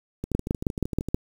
two click trains, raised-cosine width 3 ms, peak -17 / -9 dBFS, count 12 / 6, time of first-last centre 0.24-1.086 / 0.35-1.145 s, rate 13 / 6.29 Hz, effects 7-bit

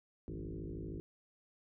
sine tone with frequency modulation, 114.1 Hz, A#2, 37 cents flat, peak -40 dBFS, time 0.28-1 s, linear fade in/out 0 ms, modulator 53 Hz, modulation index 5.4, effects none

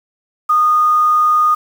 sine tone with quantisation, 1230 Hz, D#6, 20 cents flat, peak -9 dBFS, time 0.49-1.55 s, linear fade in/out 10 ms, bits 6, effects none

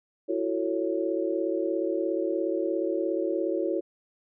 sine chord, F# minor seventh, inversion third, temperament just, 333 / 370 / 444 / 555 Hz, E4 / F#4 / A4 / C#5, +18 / 0 / +16 / +2 cents, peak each -29 / -30 / -33 / -31 dBFS, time 0.28-3.81 s, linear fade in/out 20 ms, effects none

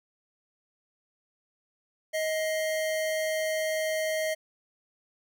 square tone pair together, 629.8 / 2093 Hz, D#5 / C7, +21 / 0 cents, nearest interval octave + major sixth, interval 2079 cents, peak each -28 / -37 dBFS, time 2.13-4.35 s, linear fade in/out 20 ms, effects none

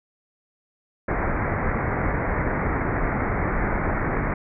pink low-pass noise, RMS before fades -24 dBFS, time 1.08-4.34 s, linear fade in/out 5 ms, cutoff 2200 Hz, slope 96 dB/octave, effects none

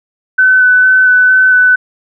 sine tone with vibrato, 1508 Hz, F#6, 32 cents sharp, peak -4 dBFS, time 0.38-1.76 s, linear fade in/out 10 ms, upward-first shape square, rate 2.2 Hz, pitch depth 10 cents each way, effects none

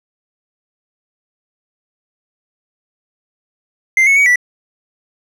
triangle tone with pitch steps, 2086 / 2202 / 2255 / 1962 Hz, C7 / C#7 / C#7 / B6, -6 / -12 / +29 / -12 cents, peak -6 dBFS, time 3.97-4.358 s, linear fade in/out 2 ms, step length 97 ms, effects none

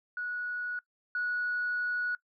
sine tone pair in turn, 1464 / 1464 Hz, F#6 / F#6, -19 / -19 cents, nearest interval unison, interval 0 cents, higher neither, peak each -32 / -28 dBFS, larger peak second, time 0.17-0.79 / 1.15-2.15 s, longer second, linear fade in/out 2 ms, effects noise-tail reverb RT60 0.1 s tail -21 dB re dry + tanh soft clip ceiling -24 dBFS

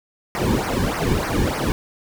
brown noise with flanger, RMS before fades -21 dBFS, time 0.35-1.72 s, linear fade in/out 0 ms, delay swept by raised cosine 0.26 to 1.56 ms, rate 3.3 Hz, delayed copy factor -0.95, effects none

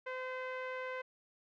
sawtooth tone with low-pass filter, 513 Hz, C5, 34 cents flat, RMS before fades -41 dBFS, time 0.06-1.02 s, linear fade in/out 10 ms, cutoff 2000 Hz, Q 2.1, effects none

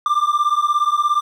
triangle beating tone pair, 1180 / 1197 Hz, D6 / D6, +8 / +33 cents, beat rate 17 Hz, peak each -16 dBFS, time 0.06-1.21 s, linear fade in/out 2 ms, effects none

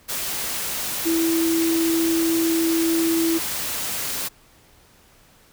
sine tone in noise, 329.6 Hz, E4, in tune, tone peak -18 dBFS, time 1.05-3.39 s, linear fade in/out 20 ms, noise white, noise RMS -27 dBFS, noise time 0.08-4.29 s, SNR +6 dB, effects pink hiss -54 dBFS RMS until 5.52 s

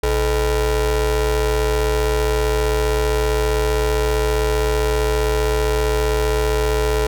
40% pulse ring-modulated tone, 187.1 Hz, F#3, 20 cents sharp, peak -12 dBFS, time 0.03-7.07 s, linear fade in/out 5 ms, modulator 243 Hz, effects none

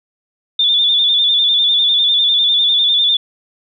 sine tone with vibrato, 3520 Hz, A7, in tune, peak -10 dBFS, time 0.59-3.17 s, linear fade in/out 5 ms, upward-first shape square, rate 10 Hz, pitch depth 44 cents each way, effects none

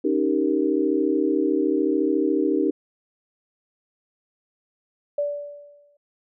sine chord, Eb dominant seventh, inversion third, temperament equal, 277.2 / 311.1 / 392 / 466.2 Hz, Db4 / Eb4 / G4 / Bb4, 0 / 0 / 0 / 0 cents, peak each -25 / -22 / -24 / -27 dBFS, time 0.04-2.71 s, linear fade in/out 10 ms
sine tone with exponential decay, 580 Hz, D5, 22 cents flat, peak -19 dBFS, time 5.18-5.97 s, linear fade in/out 5 ms, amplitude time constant 170 ms
effects none

